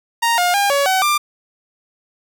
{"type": "tone with pitch steps", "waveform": "sawtooth", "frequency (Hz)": [931, 711, 805, 563, 756, 1189], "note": ["A#5", "F5", "G5", "C#5", "F#5", "D6"], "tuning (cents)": [-2, 31, 46, 27, 37, 21], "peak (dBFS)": -10, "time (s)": [0.22, 1.18], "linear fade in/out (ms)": 10, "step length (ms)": 160, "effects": []}